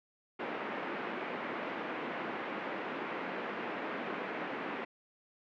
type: band-pass noise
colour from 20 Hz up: pink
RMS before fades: -39 dBFS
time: 0.39-4.85 s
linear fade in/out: 10 ms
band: 230 to 2400 Hz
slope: 24 dB/octave
effects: none